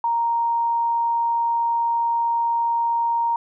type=tone; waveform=sine; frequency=932.3 Hz; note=A#5; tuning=in tune; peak=-18 dBFS; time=0.04-3.36 s; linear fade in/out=2 ms; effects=none